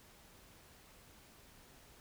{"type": "silence", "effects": ["pink hiss -61 dBFS RMS until 2 s"]}